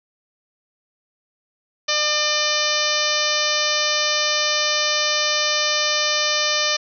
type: harmonic tone with a mistuned harmonic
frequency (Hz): 600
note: D5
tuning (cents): +37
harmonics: 1 / 2 / 3 / 4 / 5 / 6 / 7 / 8 / 9 / 10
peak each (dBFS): -27 / -27 / -27 / -27 / -27 / -27 / -27 / -27 / -27 / -27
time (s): 1.88-6.77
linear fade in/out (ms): 10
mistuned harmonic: 9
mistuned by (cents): +35
effects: none